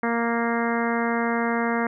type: harmonic tone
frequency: 233.1 Hz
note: A#3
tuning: in tune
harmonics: 1 / 2 / 3 / 4 / 5 / 6 / 7 / 8 / 9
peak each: -25 / -28 / -30 / -31 / -32 / -33 / -33 / -34 / -35 dBFS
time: 0.03-1.87 s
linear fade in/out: 2 ms
effects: none